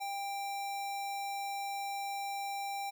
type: tone with sample-and-hold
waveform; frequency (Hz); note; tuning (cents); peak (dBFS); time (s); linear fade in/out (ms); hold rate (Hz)
sine; 797; G5; +28; -35; 0-2.91; 20; 3150
effects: none

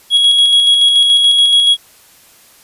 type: tone with tremolo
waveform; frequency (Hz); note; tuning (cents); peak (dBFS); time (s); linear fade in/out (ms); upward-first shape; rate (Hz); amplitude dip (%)
triangle; 3322; G#7; 0; -4; 0.1-1.77; 50; square; 7; 30
effects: white hiss -45 dBFS RMS until 2.63 s + resampled to 32000 Hz

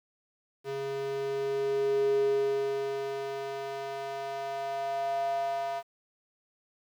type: tone with high-pass filter sweep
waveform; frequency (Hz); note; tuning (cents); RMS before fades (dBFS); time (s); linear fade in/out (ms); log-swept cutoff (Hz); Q
square; 137.2; C#3; -17; -31; 0.64-5.83; 50; 320 to 750; 7.9
effects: low-pass 5000 Hz 12 dB/octave + 10-bit

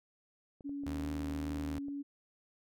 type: clicks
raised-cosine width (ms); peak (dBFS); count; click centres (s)
2; -39; 9; 0.608 / 0.694 / 0.836 / 1.003 / 1.046 / 1.305 / 1.505 / 1.58 / 1.884
type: tone with vibrato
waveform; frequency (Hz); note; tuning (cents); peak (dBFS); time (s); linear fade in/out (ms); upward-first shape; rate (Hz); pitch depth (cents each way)
sine; 281.3; C#4; +26; -37; 0.64-2.03; 20; square; 2.5; 10
type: tone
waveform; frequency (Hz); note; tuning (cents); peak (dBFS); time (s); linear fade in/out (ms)
sawtooth; 76.6; D#2; -27; -35; 0.86-1.79; 5
effects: none

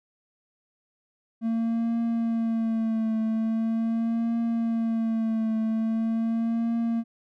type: tone with vibrato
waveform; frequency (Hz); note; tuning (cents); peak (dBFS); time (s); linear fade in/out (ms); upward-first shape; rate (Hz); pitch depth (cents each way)
triangle; 226.2; A3; +48; -21; 1.41-7.04; 50; triangle; 0.42; 42
effects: none

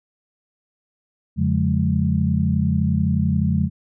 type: tone cluster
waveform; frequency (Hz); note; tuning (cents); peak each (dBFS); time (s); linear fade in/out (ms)
sine; 86.4 / 141.3 / 177.7 / 209.2; F2 / C#3 / F3 / G#3; -18 / +34 / +30 / +13; -22; 1.36-3.7; 50
effects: none

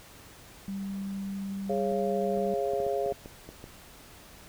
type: tone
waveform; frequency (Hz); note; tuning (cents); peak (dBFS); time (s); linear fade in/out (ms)
sine; 196; G3; 0; -32; 0.68-2.54; 2
type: harmonic tone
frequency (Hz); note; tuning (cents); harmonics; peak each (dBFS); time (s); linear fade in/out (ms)
137.6; C#3; -12; 3 / 4 / 5; -30 / -31 / -32; 1.69-3.13; 10
type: clicks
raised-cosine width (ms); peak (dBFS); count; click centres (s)
2; -29; 10; 1.919 / 2.374 / 2.735 / 2.802 / 2.866 / 3.061 / 3.123 / 3.259 / 3.49 / 3.641
effects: pink hiss -51 dBFS RMS until 4.48 s

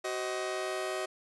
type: chord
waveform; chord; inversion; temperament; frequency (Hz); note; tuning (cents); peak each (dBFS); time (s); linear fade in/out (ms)
sawtooth; C diminished; second; just; 376.7 / 523.3 / 627.9; Gb4 / C5 / Eb5; +31 / 0 / +16; -32 / -38 / -32; 0.04-1.06; 10
effects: resampled to 24000 Hz

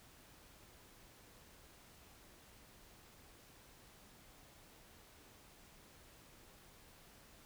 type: silence
effects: pink hiss -62 dBFS RMS until 7.45 s

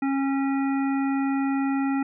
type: harmonic tone with a mistuned harmonic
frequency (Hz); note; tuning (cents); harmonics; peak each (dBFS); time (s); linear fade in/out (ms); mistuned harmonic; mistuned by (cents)
272.8; C#4; -28; 1 / 3 / 5 / 7 / 9; -22 / -32 / -36 / -39 / -41; 0.02-2.03; 5; 7; +23
effects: none

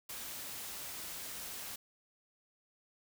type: noise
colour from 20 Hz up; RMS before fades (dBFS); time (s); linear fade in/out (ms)
white; -44; 0.09-1.76; 5
effects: none

